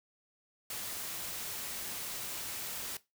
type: noise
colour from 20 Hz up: white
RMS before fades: -40 dBFS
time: 0.7-2.97 s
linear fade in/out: 2 ms
effects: noise-tail reverb RT60 0.2 s tail -17 dB re dry